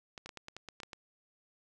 clicks, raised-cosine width 0.2 ms, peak -27 dBFS, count 10, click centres 0.178 / 0.26 / 0.292 / 0.373 / 0.484 / 0.566 / 0.687 / 0.802 / 0.833 / 0.932 s, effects none

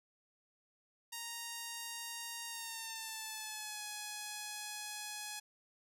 5% pulse tone with pitch glide, 932.3 to 840.2 Hz, A#5 to G#5, 0 to +20 cents, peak -30 dBFS, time 1.12-5.4 s, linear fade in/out 10 ms, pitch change -180 cents, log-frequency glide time 2.47-3.82 s, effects none

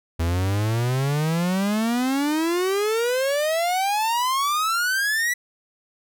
45% pulse exponential sweep, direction up, 81 to 1975.5 Hz, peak -20 dBFS, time 0.19-5.34 s, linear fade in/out 10 ms, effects none

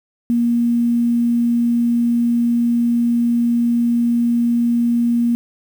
sine tone with quantisation, 236.5 Hz, A#3, 25 cents sharp, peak -13 dBFS, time 0.3-5.35 s, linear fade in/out 0 ms, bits 7, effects none

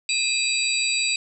sine tone cluster, 2462 / 2588 / 3844 / 4733 / 7780 Hz, D#7 / E7 / B7 / D8 / B8, -19 / -32 / -48 / +13 / -27 cents, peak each -27 dBFS, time 0.09-1.16 s, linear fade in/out 2 ms, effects none

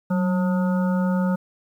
harmonic tone with a mistuned harmonic, 179.8 Hz, F#3, 49 cents flat, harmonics 1 / 3 / 5 / 7 / 8, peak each -19 / -29 / -33 / -36 / -37 dBFS, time 0.1-1.36 s, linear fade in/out 10 ms, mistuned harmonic 1, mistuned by +63 cents, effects 9-bit

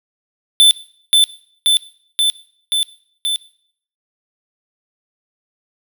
square tone with echo, 3526 Hz, A7, 3 cents sharp, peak -6 dBFS, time 0.6-0.71 s, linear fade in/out 0 ms, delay 530 ms, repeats 5, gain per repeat -2 dB, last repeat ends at 3.36 s, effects noise-tail reverb RT60 0.6 s tail -19 dB re dry

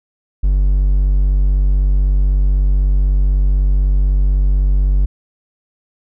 triangle tone, 48.03 Hz, G1, 35 cents flat, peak -8 dBFS, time 0.43-5.06 s, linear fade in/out 10 ms, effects none

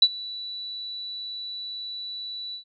sine tone with ADSR envelope, 3951 Hz, B7, in tune, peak -10 dBFS, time 0.02-2.64 s, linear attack 4 ms, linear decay 52 ms, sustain -22 dB, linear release 100 ms, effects none

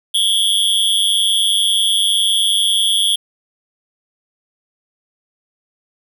square tone with amplitude modulation, 3337 Hz, G#7, 8 cents sharp, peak -9 dBFS, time 0.14-3.16 s, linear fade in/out 10 ms, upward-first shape sine, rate 202 Hz, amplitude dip 100%, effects none

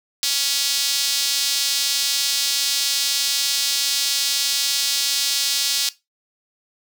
sawtooth tone with high-pass filter, 279.2 Hz, C#4, 13 cents sharp, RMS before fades -21 dBFS, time 0.23-5.89 s, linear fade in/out 0 ms, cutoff 4300 Hz, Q 1.9, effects noise-tail reverb RT60 0.2 s tail -17 dB re dry

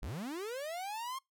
45% pulse linear sweep, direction up, 34.56 to 1082 Hz, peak -38 dBFS, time 0.02-1.19 s, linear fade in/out 10 ms, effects noise-tail reverb RT60 0.2 s tail -26 dB re dry

